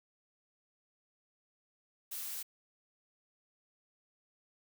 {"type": "noise", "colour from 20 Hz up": "blue", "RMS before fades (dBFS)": -41, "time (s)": [2.11, 2.43], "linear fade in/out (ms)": 10, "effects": []}